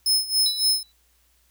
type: tone with tremolo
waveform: sawtooth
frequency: 5190 Hz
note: E8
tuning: 28 cents flat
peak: -14 dBFS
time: 0.06-0.83 s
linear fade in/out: 2 ms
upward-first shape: sine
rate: 3.6 Hz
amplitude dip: 85%
type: tone with exponential decay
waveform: triangle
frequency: 3951 Hz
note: B7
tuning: in tune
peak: -19 dBFS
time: 0.46-0.92 s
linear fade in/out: 1 ms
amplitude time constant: 100 ms
effects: added 60 Hz sine -64 dBFS peak until 1.5 s + white hiss -64 dBFS RMS until 1.5 s